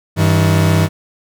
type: tone pair together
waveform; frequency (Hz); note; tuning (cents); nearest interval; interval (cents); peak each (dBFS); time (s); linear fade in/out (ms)
40% pulse; 97.6 / 160.37; G2 / E3; -7 / -47; major sixth; 860; -12; 0.16-0.89; 50
effects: none